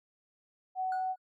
sine tone, 749 Hz, F#5, 21 cents sharp, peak -30 dBFS, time 0.75-1.16 s, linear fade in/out 50 ms
triangle tone with exponential decay, 1461 Hz, F#6, 22 cents flat, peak -37 dBFS, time 0.92-1.18 s, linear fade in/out 2 ms, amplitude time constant 55 ms
effects none

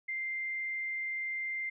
sine tone, 2093 Hz, C7, in tune, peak -33 dBFS, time 0.08-1.7 s, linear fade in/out 10 ms, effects none

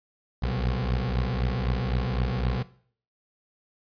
20% pulse beating tone pair, 60.1 / 64 Hz, B1 / C2, -46 / -38 cents, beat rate 3.9 Hz, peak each -23 dBFS, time 0.42-2.63 s, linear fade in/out 10 ms, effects noise-tail reverb RT60 0.5 s tail -17 dB re dry + resampled to 11025 Hz

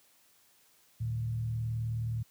sine tone with frequency modulation, 113.6 Hz, A#2, 44 cents flat, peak -30 dBFS, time 1-2.23 s, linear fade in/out 10 ms, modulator 39.2 Hz, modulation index 0.46, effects white hiss -65 dBFS RMS until 2.3 s + high-pass 60 Hz 12 dB/octave

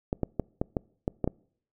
clicks, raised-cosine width 2 ms, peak -13 dBFS, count 8, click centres 0.129 / 0.233 / 0.397 / 0.615 / 0.768 / 1.079 / 1.243 / 1.276 s, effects noise-tail reverb RT60 0.6 s tail -26 dB re dry

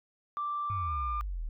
sine tone with pitch glide, 1174.7 to 1198 Hz, D6 to D6, 0 to +34 cents, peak -30 dBFS, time 0.37-1.21 s, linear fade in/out 0 ms, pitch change +34 cents, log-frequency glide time 0.86-0.91 s
sine exponential sweep, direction down, 103.83 to 36.71 Hz, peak -32 dBFS, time 0.7-1.49 s, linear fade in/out 0 ms
effects tanh soft clip ceiling -25 dBFS

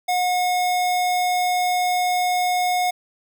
square tone, 724 Hz, F#5, 38 cents flat, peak -19 dBFS, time 0.08-2.91 s, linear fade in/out 10 ms, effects none

